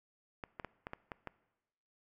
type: clicks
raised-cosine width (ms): 0.5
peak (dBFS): -26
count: 7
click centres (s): 0.438 / 0.598 / 0.647 / 0.869 / 0.934 / 1.118 / 1.273
effects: noise-tail reverb RT60 1.0 s tail -20 dB re dry